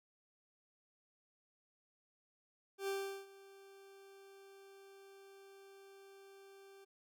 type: tone with ADSR envelope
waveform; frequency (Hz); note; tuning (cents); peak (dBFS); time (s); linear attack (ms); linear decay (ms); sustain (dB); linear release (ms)
40% pulse; 392; G4; 0; -35; 2.78-6.85; 99; 380; -21; 13
effects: none